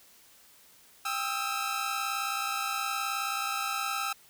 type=tone cluster; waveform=sawtooth; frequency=793 / 1277 / 1336 Hz; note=G5 / D#6 / E6; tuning=+20 / +45 / +23 cents; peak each=-33 / -30 / -30 dBFS; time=1.05-4.13 s; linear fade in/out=5 ms; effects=white hiss -58 dBFS RMS until 4.29 s